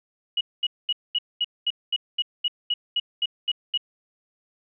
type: tone bursts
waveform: sine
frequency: 2910 Hz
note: F#7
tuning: 29 cents flat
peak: -20 dBFS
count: 14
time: 0.37-3.776 s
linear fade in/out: 5 ms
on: 39 ms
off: 220 ms
effects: none